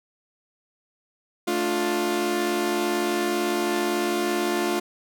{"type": "chord", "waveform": "sawtooth", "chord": "D minor", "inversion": "second", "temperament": "equal with one note detuned", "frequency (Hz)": [220, 293.7, 351.7], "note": ["A3", "D4", "F4"], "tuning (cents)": [0, 0, 12], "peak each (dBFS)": [-26, -26, -20], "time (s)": [1.47, 4.8], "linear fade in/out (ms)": 10, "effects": []}